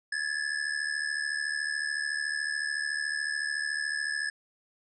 square ring-modulated tone, 1708 Hz, G#6, 48 cents sharp, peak -27 dBFS, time 0.12-4.3 s, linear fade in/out 5 ms, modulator 36.9 Hz, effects resampled to 24000 Hz

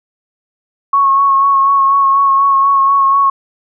sine tone with vibrato, 1100 Hz, C#6, 14 cents flat, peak -7 dBFS, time 0.93-3.3 s, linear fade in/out 5 ms, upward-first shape sine, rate 4.1 Hz, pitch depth 23 cents each way, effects none

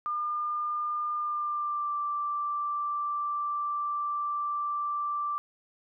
sine tone with pitch glide, 1205 to 1173.4 Hz, D6 to D6, +44 to -2 cents, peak -28 dBFS, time 0.06-5.38 s, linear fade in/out 0 ms, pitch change -46 cents, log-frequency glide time 1.17-1.95 s, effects none

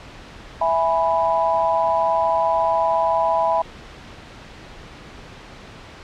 sine chord, E major, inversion none, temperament equal, 659.3 / 830.6 / 987.8 Hz, E5 / G#5 / B5, 0 / 0 / 0 cents, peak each -20 / -22 / -20 dBFS, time 0.61-3.62 s, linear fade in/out 5 ms, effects pink hiss -40 dBFS RMS until 6.03 s + low-pass 4000 Hz 12 dB/octave

